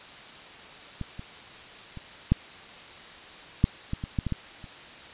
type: clicks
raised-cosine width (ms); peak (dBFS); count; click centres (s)
5; -20 / -25 / -27 / -7 / -6 / -16 / -20 / -13 / -16 / -15 / -30; 11; 1.013 / 1.194 / 1.973 / 2.32 / 3.641 / 3.934 / 4.039 / 4.188 / 4.267 / 4.323 / 4.642
effects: white hiss -45 dBFS RMS until 5.13 s + resampled to 8000 Hz